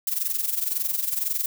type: noise with amplitude modulation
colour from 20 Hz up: violet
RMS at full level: -23 dBFS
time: 0.07-1.46 s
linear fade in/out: 2 ms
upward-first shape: sine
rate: 21.9 Hz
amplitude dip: 75%
effects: none